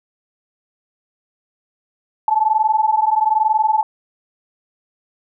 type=tone pair together; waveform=sine; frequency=857.9 / 879 Hz; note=A5 / A5; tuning=-44 / -2 cents; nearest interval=unison; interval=42 cents; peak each=-16 dBFS; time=2.28-3.83 s; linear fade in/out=2 ms; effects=none